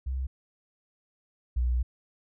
sine tone pair in turn, 65.41 / 61.21 Hz, C2 / B1, 0 / -15 cents, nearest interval minor second, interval 115 cents, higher first, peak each -28 / -23 dBFS, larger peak second, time 0.06-0.27 / 1.56-1.83 s, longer second, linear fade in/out 10 ms, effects none

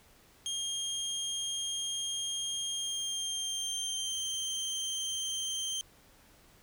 25% pulse tone with pitch glide, 3221 to 3144 Hz, G7 to G7, +46 to +4 cents, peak -29 dBFS, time 0.46-5.81 s, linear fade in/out 0 ms, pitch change -42 cents, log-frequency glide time 2.71-4.15 s, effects pink hiss -61 dBFS RMS until 6.62 s

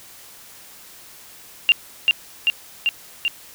sine tone with echo, 2783 Hz, F7, 7 cents flat, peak -9 dBFS, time 1.69-1.72 s, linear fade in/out 0 ms, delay 390 ms, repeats 4, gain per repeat -2 dB, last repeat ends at 3.28 s, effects white hiss -44 dBFS RMS until 3.54 s

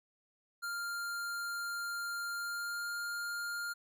square tone with pitch glide, 1396.9 to 1405.8 Hz, F6 to F6, 0 to +11 cents, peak -37 dBFS, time 0.62-3.74 s, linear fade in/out 20 ms, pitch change +11 cents, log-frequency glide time 2.3-2.9 s, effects none

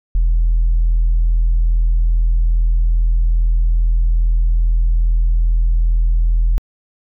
sine tone, 41.2 Hz, E1, in tune, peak -9 dBFS, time 0.15-6.58 s, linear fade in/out 0 ms, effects tanh soft clip ceiling -8 dBFS

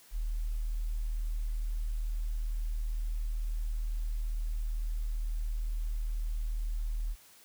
sine tone, 38.89 Hz, D#1, in tune, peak -30 dBFS, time 0.11-7.16 s, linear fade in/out 50 ms, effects white hiss -58 dBFS RMS until 7.44 s

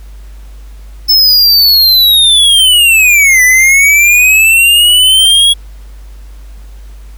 square linear two-way sweep, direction down then up, 5274 to 1975.5 to 3340 Hz, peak -4 dBFS, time 1.08-5.54 s, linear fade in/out 20 ms, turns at 3.43 s, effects added 50 Hz sine -27 dBFS peak until 7.17 s + pink hiss -45 dBFS RMS until 7.17 s

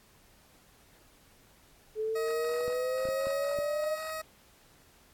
sine exponential sweep, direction up, 430.2 to 624 Hz, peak -29 dBFS, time 1.95-3.99 s, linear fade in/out 50 ms
20% pulse tone with tremolo, 633 Hz, D#5, 30 cents sharp, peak -30 dBFS, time 2.15-4.22 s, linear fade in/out 10 ms, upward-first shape sine, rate 1.1 Hz, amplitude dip 25%
clicks, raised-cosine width 3 ms, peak -30 dBFS, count 5, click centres 2.68 / 3.054 / 3.088 / 3.27 / 3.588 s
effects pink hiss -61 dBFS RMS until 5.13 s + AAC 64 kbps

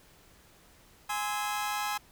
sawtooth chord, Ab augmented, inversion none, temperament just, 830.6 / 1038.3 / 1297.8 Hz, Ab5 / C6 / E6, 0 / -14 / -27 cents, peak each -29 / -33 / -33 dBFS, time 1.09-1.98 s, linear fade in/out 10 ms, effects pink hiss -59 dBFS RMS until 2.11 s

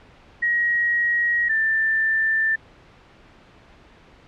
sine tone pair in turn, 1895 / 1777.6 Hz, A#6 / A6, +28 / +17 cents, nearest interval minor second, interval 111 cents, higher first, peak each -17 dBFS, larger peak neither, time 0.42-1.49 / 1.49-2.56 s, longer neither, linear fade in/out 10 ms, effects pink hiss -50 dBFS RMS until 4.27 s + low-pass 3000 Hz 12 dB/octave

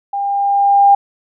sine tone with level ramp, 801 Hz, G5, 37 cents sharp, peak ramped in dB -17 to -4 dBFS, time 0.13-0.95 s, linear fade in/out 5 ms, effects none

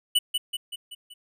square tone with echo, 2961 Hz, F#7, 1 cent sharp, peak -18 dBFS, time 0.15-0.19 s, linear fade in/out 10 ms, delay 190 ms, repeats 5, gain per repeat -5 dB, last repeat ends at 1.14 s, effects none

